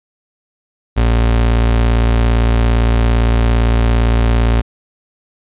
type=tone; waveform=35% pulse; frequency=57.6 Hz; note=A#1; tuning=20 cents flat; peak=-8 dBFS; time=0.96-4.62 s; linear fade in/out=20 ms; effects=resampled to 8000 Hz